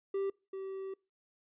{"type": "tone pair in turn", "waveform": "triangle", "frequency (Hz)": [392, 385.3], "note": ["G4", "G4"], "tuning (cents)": [0, -30], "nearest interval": "unison", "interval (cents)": 30, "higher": "first", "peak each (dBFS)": [-29, -36], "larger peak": "first", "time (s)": [[0.14, 0.3], [0.53, 0.94]], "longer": "second", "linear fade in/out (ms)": 5, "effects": ["noise-tail reverb RT60 0.3 s tail -25 dB re dry", "resampled to 8000 Hz"]}